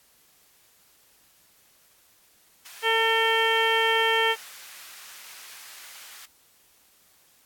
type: high-pass noise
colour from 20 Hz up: pink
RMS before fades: -45 dBFS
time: 2.65-6.26 s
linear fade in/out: 10 ms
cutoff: 1500 Hz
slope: 12 dB/octave
type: harmonic tone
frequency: 450 Hz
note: A4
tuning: 39 cents sharp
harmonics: 1 / 2 / 3 / 4 / 5 / 6 / 7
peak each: -26 / -26 / -31 / -26 / -29 / -31 / -27 dBFS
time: 2.82-4.36 s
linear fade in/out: 50 ms
effects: white hiss -60 dBFS RMS until 7.45 s + AAC 64 kbps